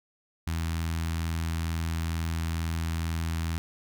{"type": "tone with notch filter", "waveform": "sawtooth", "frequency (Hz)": 82.2, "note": "E2", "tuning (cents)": -4, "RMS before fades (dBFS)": -30, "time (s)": [0.47, 3.58], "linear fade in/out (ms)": 0, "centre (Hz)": 500, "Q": 0.59, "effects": []}